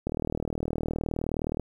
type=click train; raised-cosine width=2 ms; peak=-16 dBFS; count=61; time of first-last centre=0.07-1.597 s; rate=39.3 Hz; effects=9-bit